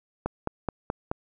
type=click train; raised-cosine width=1 ms; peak=-13 dBFS; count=5; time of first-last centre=0.26-1.115 s; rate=4.68 Hz; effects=none